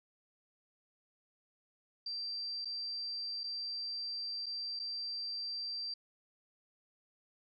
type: tone with dropouts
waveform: sine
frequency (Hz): 4699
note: D8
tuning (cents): 0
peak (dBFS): -37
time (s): 2.06-5.94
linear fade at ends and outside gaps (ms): 5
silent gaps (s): 2.648-2.654 / 3.435-3.439 / 4.46-4.464 / 4.793-4.797
effects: none